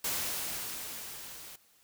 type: noise with level ramp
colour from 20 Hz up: white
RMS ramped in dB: -32 to -48 dBFS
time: 0.04-1.56 s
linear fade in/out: 5 ms
effects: white hiss -65 dBFS RMS until 1.83 s